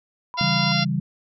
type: tone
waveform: sine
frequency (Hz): 991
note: B5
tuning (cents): +6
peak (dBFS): -30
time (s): 0.34-0.72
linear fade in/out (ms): 0
type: harmonic tone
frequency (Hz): 692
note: F5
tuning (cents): -16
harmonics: 1 / 2 / 3 / 4 / 5 / 6 / 7 / 8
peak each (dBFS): -29 / -29 / -29 / -29 / -29 / -29 / -29 / -29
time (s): 0.37-0.85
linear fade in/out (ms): 20
type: chord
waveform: sine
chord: C# diminished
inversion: none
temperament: equal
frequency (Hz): 138.59 / 164.81 / 196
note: C#3 / E3 / G3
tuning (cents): 0 / 0 / 0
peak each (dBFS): -25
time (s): 0.41-1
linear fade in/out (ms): 2
effects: none